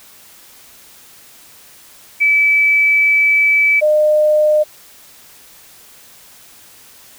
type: tone pair in turn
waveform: sine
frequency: 2303 / 607.7 Hz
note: D7 / D#5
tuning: -34 / -41 cents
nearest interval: octave + major seventh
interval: 2307 cents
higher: first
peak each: -9 dBFS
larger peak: neither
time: 2.2-3.81 / 3.81-4.64 s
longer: first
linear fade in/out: 20 ms
effects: white hiss -43 dBFS RMS until 7.18 s